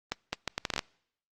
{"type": "accelerating click train", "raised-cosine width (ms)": 0.2, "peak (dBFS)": -12, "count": 10, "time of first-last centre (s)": [0.12, 0.792], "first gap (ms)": 210, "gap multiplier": 0.7, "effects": ["noise-tail reverb RT60 0.7 s tail -26 dB re dry", "Opus 32 kbps"]}